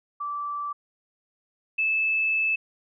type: tone pair in turn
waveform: sine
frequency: 1164 / 2619 Hz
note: D6 / E7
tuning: -16 / -12 cents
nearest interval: octave + major second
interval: 1404 cents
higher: second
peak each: -28 / -21 dBFS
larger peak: second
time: 0.2-0.73 / 1.78-2.56 s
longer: second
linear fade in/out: 10 ms
effects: none